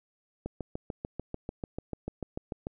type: click train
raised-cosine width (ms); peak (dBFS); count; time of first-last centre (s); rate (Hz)
2; -21; 16; 0.46-2.669; 6.79
effects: none